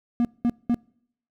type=tone bursts; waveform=triangle; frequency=238.5 Hz; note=A#3; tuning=40 cents sharp; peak=-16 dBFS; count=3; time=0.2-0.744 s; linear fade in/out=0 ms; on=48 ms; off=200 ms; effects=noise-tail reverb RT60 0.7 s tail -26 dB re dry